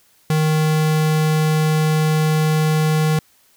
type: tone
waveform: square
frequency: 155.56 Hz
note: D#3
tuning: in tune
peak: -15 dBFS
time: 0.3-3.19 s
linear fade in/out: 2 ms
effects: white hiss -56 dBFS RMS until 3.56 s